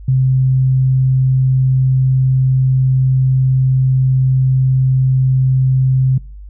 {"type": "tone", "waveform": "sine", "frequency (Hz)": 130.81, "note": "C3", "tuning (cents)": 0, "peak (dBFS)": -9, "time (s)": [0.08, 6.18], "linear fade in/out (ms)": 5, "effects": ["noise-tail reverb RT60 0.4 s tail -26 dB re dry", "added 50 Hz sine -30 dBFS peak until 6.49 s"]}